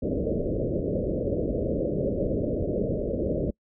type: low-pass noise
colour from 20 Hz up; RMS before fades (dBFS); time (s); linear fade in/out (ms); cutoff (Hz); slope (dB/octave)
white; -27; 0.02-3.51; 10; 600; 96
effects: noise-tail reverb RT60 0.1 s tail -26 dB re dry